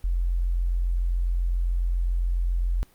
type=tone; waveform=sine; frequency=43.65 Hz; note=F1; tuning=in tune; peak=-21 dBFS; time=0.04-2.83 s; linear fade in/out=0 ms; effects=pink hiss -59 dBFS RMS until 2.94 s + Opus 32 kbps